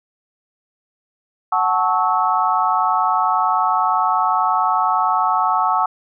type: chord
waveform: sine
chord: F# minor seventh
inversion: none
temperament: equal with one note detuned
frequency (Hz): 740 / 880 / 1108.7 / 1298.1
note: F#5 / A5 / C#6 / E6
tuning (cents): 0 / 0 / 0 / -27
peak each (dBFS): -20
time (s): 1.52-5.86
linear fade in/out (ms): 5
effects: none